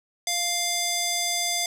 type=tone with band-pass filter; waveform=square; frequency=698.5 Hz; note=F5; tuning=in tune; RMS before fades=-26 dBFS; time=0.27-1.66 s; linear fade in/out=2 ms; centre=6300 Hz; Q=1.1; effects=none